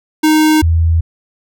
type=tone pair in turn; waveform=square / sine; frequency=310.2 / 82.36 Hz; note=D#4 / E2; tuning=-5 / -1 cents; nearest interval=octave + major seventh; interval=2296 cents; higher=first; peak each=-8 dBFS; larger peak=neither; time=0.23-0.62 / 0.62-1.01 s; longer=neither; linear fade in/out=10 ms; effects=none